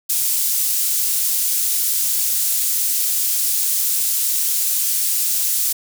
pink high-pass noise, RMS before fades -19 dBFS, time 0.09-5.73 s, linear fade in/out 10 ms, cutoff 8400 Hz, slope 12 dB/octave, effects none

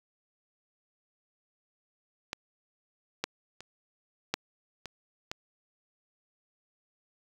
clicks, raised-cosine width 0.2 ms, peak -16 / -12 / -26 / -10 / -22 / -17 dBFS, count 6, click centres 2.331 / 3.24 / 3.606 / 4.34 / 4.857 / 5.315 s, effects high-pass 60 Hz 12 dB/octave + 7-bit

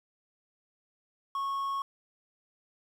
triangle tone with quantisation, 1100 Hz, C#6, 14 cents flat, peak -28 dBFS, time 1.35-1.82 s, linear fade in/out 2 ms, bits 9, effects none

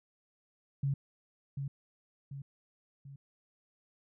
sine tone with echo, 138.59 Hz, C#3, in tune, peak -28 dBFS, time 0.83-0.94 s, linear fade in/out 5 ms, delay 740 ms, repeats 3, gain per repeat -6 dB, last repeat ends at 3.16 s, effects none

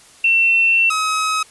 sine / sawtooth tone pair in turn, 2701 / 1274.7 Hz, E7 / D#6, +42 / +41 cents, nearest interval octave + minor second, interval 1301 cents, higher first, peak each -11 / -13 dBFS, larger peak first, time 0.24-0.9 / 0.9-1.43 s, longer first, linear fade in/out 5 ms, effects white hiss -46 dBFS RMS until 1.5 s + resampled to 24000 Hz

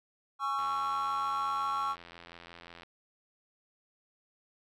triangle chord, C# minor, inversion second, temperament equal with one note detuned, 830.6 / 1108.7 / 1346.2 Hz, G#5 / C#6 / E6, 0 / 0 / +36 cents, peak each -36 / -30 / -33 dBFS, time 0.39-1.96 s, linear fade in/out 50 ms
click train, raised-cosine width 0.3 ms, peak -32 dBFS, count 193, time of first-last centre 0.59-2.833 s, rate 85.6 Hz
effects none

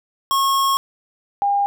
square / sine tone pair in turn, 1090 / 805.6 Hz, C#6 / G5, -29 / +47 cents, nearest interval perfect fourth, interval 524 cents, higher first, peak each -16 / -15 dBFS, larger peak second, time 0.31-0.77 / 1.42-1.66 s, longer first, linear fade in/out 0 ms, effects none

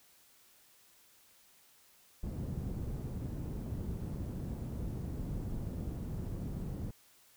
white low-pass noise, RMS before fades -39 dBFS, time 2.23-6.91 s, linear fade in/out 5 ms, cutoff 160 Hz, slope 12 dB/octave, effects white hiss -64 dBFS RMS until 7.36 s

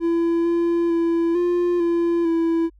triangle tone with pitch steps, 336.4 / 340.2 / 335.4 / 350.9 / 340.3 / 331.2 Hz, E4 / F4 / E4 / F4 / F4 / E4, +35 / -45 / +30 / +8 / -45 / +8 cents, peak -15 dBFS, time 0-2.7 s, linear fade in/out 50 ms, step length 450 ms, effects added 50 Hz sine -49 dBFS peak until 2.79 s

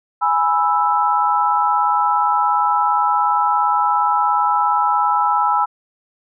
sine chord, E major, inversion first, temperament equal, 830.6 / 987.8 / 1318.5 Hz, G#5 / B5 / E6, 0 / 0 / 0 cents, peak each -18 dBFS, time 0.21-5.66 s, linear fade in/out 20 ms, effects none

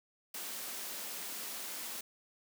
white high-pass noise, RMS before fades -42 dBFS, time 0.34-2.01 s, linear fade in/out 5 ms, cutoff 170 Hz, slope 96 dB/octave, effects none

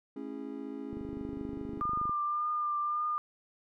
triangle chord, A major seventh, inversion none, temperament just, 220 / 275 / 330 / 412.5 Hz, A3 / C#4 / E4 / G#4, 0 / -14 / +2 / -12 cents, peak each -44 / -38 / -44 / -43 dBFS, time 0.16-1.81 s, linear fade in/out 5 ms
click train, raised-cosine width 3 ms, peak -29 dBFS, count 30, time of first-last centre 0.93-2.095 s, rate 24.9 Hz
sine tone with vibrato, 1200 Hz, D6, 37 cents sharp, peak -29 dBFS, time 1.81-3.18 s, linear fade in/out 0 ms, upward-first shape triangle, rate 1.8 Hz, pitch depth 26 cents each way
effects none

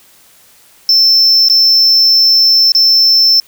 triangle tone with dropouts, 5330 Hz, E8, 18 cents sharp, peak -4 dBFS, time 0.89-3.4 s, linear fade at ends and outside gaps 1 ms, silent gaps 1.485-1.498 / 2.72-2.749 s, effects white hiss -45 dBFS RMS until 3.47 s

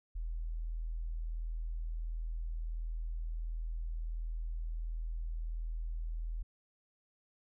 sine tone, 40.72 Hz, E1, 20 cents flat, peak -35 dBFS, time 0.15-6.43 s, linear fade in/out 10 ms, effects none

